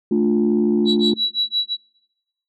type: chord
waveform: sine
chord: D minor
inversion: second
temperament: just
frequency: 220.2 / 293.7 / 352.4 Hz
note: A3 / D4 / F4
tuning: +2 / 0 / +16 cents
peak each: -17 / -21 / -18 dBFS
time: 0.11-1.14 s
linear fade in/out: 5 ms
type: tone with tremolo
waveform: sine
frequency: 3916 Hz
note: B7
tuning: 15 cents flat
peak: -15 dBFS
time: 0.85-1.77 s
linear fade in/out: 50 ms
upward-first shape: sine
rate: 5.8 Hz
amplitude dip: 100%
effects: noise-tail reverb RT60 1.0 s tail -26 dB re dry + tanh soft clip ceiling -8 dBFS